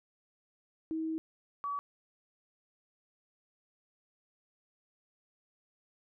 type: tone pair in turn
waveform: sine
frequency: 320 / 1140.4 Hz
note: D#4 / C#6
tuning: +49 / +49 cents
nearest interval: octave + minor seventh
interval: 2200 cents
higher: second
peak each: -32 / -33 dBFS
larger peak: first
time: 0.91-1.18 / 1.64-1.79 s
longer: first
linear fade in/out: 0 ms
effects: none

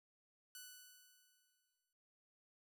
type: tone with exponential decay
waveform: 5% pulse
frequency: 1487 Hz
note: F#6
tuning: 8 cents sharp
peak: -39 dBFS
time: 0.55-1.93 s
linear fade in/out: 1 ms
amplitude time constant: 300 ms
effects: none

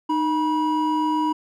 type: tone pair together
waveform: triangle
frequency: 307.4 / 970 Hz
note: D#4 / B5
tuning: -21 / -31 cents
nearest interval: octave + minor sixth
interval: 1990 cents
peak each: -20 dBFS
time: 0.09-1.33 s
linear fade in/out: 10 ms
effects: none

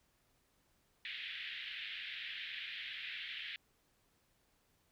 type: band-pass noise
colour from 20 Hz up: white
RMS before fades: -45 dBFS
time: 1.05-3.56 s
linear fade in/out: 0 ms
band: 1700 to 3600 Hz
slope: 48 dB/octave
effects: pink hiss -75 dBFS RMS until 4.91 s

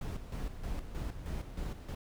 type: noise with tremolo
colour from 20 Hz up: brown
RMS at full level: -37 dBFS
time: 0.01-1.95 s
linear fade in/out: 5 ms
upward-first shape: square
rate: 3.2 Hz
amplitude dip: 60%
effects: none

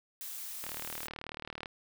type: noise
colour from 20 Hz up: blue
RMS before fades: -42 dBFS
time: 0.21-1.07 s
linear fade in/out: 0 ms
type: click train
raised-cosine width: 0.3 ms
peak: -24 dBFS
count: 40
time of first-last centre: 0.64-1.658 s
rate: 38.3 Hz
effects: none

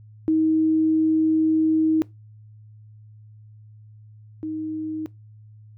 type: tone pair in turn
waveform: sine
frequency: 316.5 / 313 Hz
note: D#4 / D#4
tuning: +30 / +10 cents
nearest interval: unison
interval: 20 cents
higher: first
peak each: -16 / -26 dBFS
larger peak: first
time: 0.28-2.02 / 4.43-5.06 s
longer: first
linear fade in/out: 0 ms
effects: noise-tail reverb RT60 0.2 s tail -21 dB re dry + added 107 Hz sine -44 dBFS peak until 5.77 s

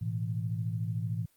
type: chord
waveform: sine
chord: A suspended second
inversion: none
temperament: equal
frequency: 110 / 123.47 / 164.81 Hz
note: A2 / B2 / E3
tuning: 0 / 0 / 0 cents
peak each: -32 / -37 / -36 dBFS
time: 0.01-1.26 s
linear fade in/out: 10 ms
effects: white hiss -68 dBFS RMS until 1.36 s + Opus 24 kbps

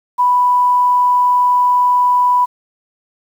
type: tone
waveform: sine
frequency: 987.8 Hz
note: B5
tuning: in tune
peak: -9 dBFS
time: 0.18-2.46 s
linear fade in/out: 20 ms
effects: 7-bit

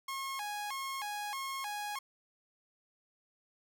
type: tone with vibrato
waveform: sawtooth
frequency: 947 Hz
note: A#5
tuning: 27 cents sharp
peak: -33 dBFS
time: 0.08-1.99 s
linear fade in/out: 5 ms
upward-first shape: square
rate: 1.6 Hz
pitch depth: 230 cents each way
effects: none

